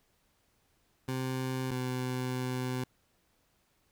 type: tone pair in turn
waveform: 20% pulse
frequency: 130 / 127.25 Hz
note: C3 / C3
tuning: -11 / -48 cents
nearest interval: unison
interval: 37 cents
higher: first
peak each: -27 dBFS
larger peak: neither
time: 1.08-1.71 / 1.71-2.84 s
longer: second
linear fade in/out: 5 ms
effects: pink hiss -72 dBFS RMS until 3.91 s